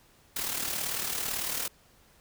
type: noise with amplitude modulation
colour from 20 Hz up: white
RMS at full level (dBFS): -30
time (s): 0.36-1.68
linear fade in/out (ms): 5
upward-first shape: sine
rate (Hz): 38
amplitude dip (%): 55
effects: pink hiss -61 dBFS RMS until 2.2 s